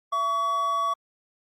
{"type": "tone pair together", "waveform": "triangle", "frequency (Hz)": [672, 1130.2], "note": ["E5", "C#6"], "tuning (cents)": [33, 33], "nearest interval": "major sixth", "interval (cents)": 900, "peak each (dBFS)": [-32, -21], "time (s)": [0.12, 0.94], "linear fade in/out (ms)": 10, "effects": ["Opus 48 kbps"]}